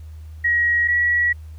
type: tone pair in turn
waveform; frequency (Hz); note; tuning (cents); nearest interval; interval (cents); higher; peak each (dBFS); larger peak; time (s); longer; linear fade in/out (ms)
sine; 1900 / 1927.6; A#6 / B6; +33 / -43; unison; 24; second; -15; neither; 0.44-0.88 / 0.88-1.33; second; 10
effects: added 78 Hz sine -34 dBFS peak until 1.58 s + pink hiss -58 dBFS RMS until 1.58 s